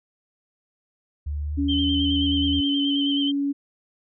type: tone with pitch glide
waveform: sine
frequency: 73.42 to 79.15 Hz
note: D2 to D#2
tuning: 0 to +30 cents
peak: -25 dBFS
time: 1.26-2.61 s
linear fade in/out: 10 ms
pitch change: +130 cents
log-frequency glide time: 1.42-1.81 s
type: tone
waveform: sine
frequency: 281.7 Hz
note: C#4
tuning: 28 cents sharp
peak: -21 dBFS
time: 1.57-3.53 s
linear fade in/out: 20 ms
type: tone with vibrato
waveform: sine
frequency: 3100 Hz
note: G7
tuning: 20 cents flat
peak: -24 dBFS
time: 1.68-3.32 s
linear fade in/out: 20 ms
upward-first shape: square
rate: 9.4 Hz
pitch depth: 31 cents each way
effects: none